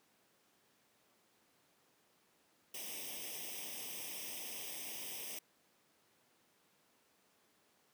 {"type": "noise with comb filter", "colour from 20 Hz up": "white", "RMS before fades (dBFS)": -45, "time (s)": [2.74, 5.39], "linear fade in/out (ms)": 5, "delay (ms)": 0.35, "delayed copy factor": 0.9, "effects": ["pink hiss -72 dBFS RMS until 7.93 s", "high-pass 200 Hz 12 dB/octave"]}